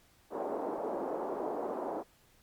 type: band-pass noise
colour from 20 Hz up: pink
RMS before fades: -36 dBFS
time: 0.3-2.04 s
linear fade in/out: 50 ms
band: 310 to 880 Hz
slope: 24 dB/octave
effects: pink hiss -65 dBFS RMS until 2.42 s + MP3 96 kbps